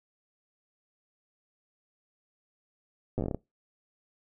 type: slowing click train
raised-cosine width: 2 ms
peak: -18 dBFS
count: 10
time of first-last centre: 3.18-3.346 s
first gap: 8 ms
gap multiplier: 1.2
effects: noise-tail reverb RT60 0.2 s tail -22 dB re dry